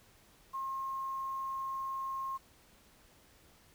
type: tone with quantisation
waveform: sine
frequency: 1071 Hz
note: C6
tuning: 40 cents sharp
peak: -35 dBFS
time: 0.53-2.38 s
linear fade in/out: 20 ms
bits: 10
effects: pink hiss -63 dBFS RMS until 3.74 s